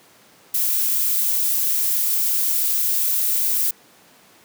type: noise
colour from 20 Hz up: violet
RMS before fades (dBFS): -20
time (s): 0.54-3.71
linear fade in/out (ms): 5
effects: pink hiss -51 dBFS RMS until 4.44 s + high-pass 200 Hz 12 dB/octave